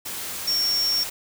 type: tone in noise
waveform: sine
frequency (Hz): 5500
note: F8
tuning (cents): -27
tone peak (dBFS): -20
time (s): 0.47-1.04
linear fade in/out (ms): 10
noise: white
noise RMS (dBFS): -32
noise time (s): 0.05-1.1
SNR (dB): +9
effects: none